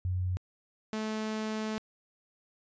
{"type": "tone pair in turn", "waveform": ["sine", "sawtooth"], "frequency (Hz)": [91.3, 217.1], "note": ["F#2", "A3"], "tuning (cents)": [-23, -23], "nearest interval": "octave + minor third", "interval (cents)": 1500, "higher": "second", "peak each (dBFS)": -28, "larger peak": "neither", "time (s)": [[0.05, 0.37], [0.93, 1.78]], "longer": "second", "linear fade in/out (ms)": 0, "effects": ["resampled to 16000 Hz"]}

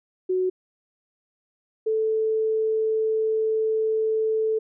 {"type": "tone pair in turn", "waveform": "sine", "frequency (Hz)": [370, 439.2], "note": ["F#4", "A4"], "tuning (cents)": [0, -3], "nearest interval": "minor third", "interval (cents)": 297, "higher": "second", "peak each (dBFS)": -20, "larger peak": "neither", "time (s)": [[0.29, 0.5], [1.86, 4.59]], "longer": "second", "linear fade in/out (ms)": 10, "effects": []}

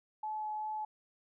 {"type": "tone with vibrato", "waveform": "sine", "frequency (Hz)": 857, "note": "A5", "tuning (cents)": -46, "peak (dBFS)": -35, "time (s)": [0.23, 0.85], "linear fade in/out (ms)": 5, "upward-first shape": "sine", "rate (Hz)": 2.6, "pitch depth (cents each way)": 8, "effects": []}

